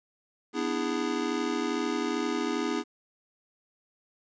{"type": "chord", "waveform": "square", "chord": "E dominant seventh", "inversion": "second", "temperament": "just", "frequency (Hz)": [247.2, 296.7, 329.6, 412], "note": ["B3", "D4", "E4", "G#4"], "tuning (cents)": [2, 18, 0, -14], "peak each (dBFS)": -34, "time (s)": [0.53, 2.84], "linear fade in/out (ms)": 50, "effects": ["resampled to 16000 Hz", "10-bit"]}